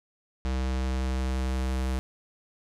square tone with low-pass filter sweep, 64.7 Hz, C2, 19 cents flat, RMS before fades -28 dBFS, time 0.45-1.99 s, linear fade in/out 0 ms, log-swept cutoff 6400 to 11000 Hz, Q 0.86, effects none

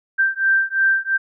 sine beating tone pair, 1568 / 1570.9 Hz, G6 / G6, 0 / +3 cents, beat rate 2.9 Hz, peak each -18 dBFS, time 0.18-1.18 s, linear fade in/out 20 ms, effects none

